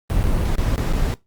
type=noise with dropouts; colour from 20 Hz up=brown; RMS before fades=-19 dBFS; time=0.1-1.14 s; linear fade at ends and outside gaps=0 ms; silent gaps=0.232-0.24 / 0.556-0.583 / 0.759-0.78 / 0.926-0.935 s; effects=noise-tail reverb RT60 0.2 s tail -20 dB re dry + Opus 32 kbps